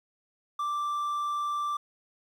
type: tone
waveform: triangle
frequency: 1174.7 Hz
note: D6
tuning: in tune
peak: -26 dBFS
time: 0.59-1.77 s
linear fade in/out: 5 ms
effects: 10-bit